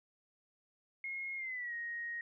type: tone with pitch glide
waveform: sine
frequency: 2155 to 1876 Hz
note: C#7 to A#6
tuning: -49 to +11 cents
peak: -38 dBFS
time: 1.04-2.21 s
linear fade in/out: 2 ms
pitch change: -240 cents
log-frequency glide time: 1.36-1.74 s
effects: none